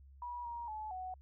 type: tone with pitch steps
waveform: sine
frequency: 968 / 945 / 860 / 742 Hz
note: B5 / A#5 / A5 / F#5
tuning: -35 / +23 / -40 / +5 cents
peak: -40 dBFS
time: 0.22-1.14 s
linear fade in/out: 2 ms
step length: 230 ms
effects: added 68 Hz sine -55 dBFS peak until 1.21 s